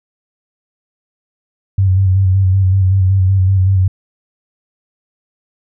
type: tone with vibrato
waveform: sine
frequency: 95 Hz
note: F#2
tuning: 46 cents sharp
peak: -8 dBFS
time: 1.78-3.88 s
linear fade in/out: 5 ms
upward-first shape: square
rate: 5.3 Hz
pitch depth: 35 cents each way
effects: none